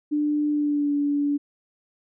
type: tone with pitch glide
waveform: sine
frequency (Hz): 296.9 to 288.1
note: D4 to D4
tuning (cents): +19 to -33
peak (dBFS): -20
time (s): 0.11-1.38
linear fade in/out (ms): 20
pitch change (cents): -52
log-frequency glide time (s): 0.5-0.93
effects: none